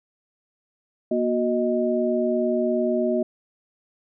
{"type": "tone cluster", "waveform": "sine", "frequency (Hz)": [238.5, 367.3, 624], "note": ["A#3", "F#4", "D#5"], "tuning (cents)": [40, -13, 5], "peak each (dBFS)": [-24, -24, -24], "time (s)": [1.11, 3.23], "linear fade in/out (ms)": 5, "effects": []}